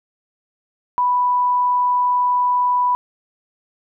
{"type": "tone", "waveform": "sine", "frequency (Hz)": 987.8, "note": "B5", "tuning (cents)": 0, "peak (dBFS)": -14, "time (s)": [0.98, 2.95], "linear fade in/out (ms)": 0, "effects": []}